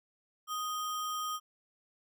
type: tone with sample-and-hold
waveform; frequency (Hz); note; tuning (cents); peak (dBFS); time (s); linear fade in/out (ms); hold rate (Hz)
sine; 1244.5; D#6; 0; -33; 0.47-1.4; 50; 4410
effects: none